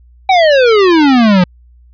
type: exponential sweep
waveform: square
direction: down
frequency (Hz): 781 to 174.2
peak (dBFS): -6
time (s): 0.29-1.44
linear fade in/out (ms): 5
effects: added 60 Hz sine -40 dBFS peak until 1.93 s + resampled to 11025 Hz